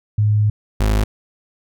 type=tone pair in turn; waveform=sine / 35% pulse; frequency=105.5 / 52.75 Hz; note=G#2 / G#1; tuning=+28 / +28 cents; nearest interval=octave; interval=1200 cents; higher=first; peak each=-12 dBFS; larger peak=neither; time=0.18-0.5 / 0.8-1.04 s; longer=first; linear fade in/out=5 ms; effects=none